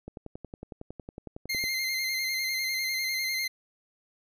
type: click train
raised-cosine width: 2 ms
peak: -26 dBFS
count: 18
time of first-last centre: 0.08-1.64 s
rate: 10.9 Hz
type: tone with vibrato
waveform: 25% pulse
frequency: 2093 Hz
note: C7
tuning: in tune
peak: -24 dBFS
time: 1.49-3.48 s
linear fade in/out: 10 ms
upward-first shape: square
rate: 10 Hz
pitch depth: 25 cents each way
effects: none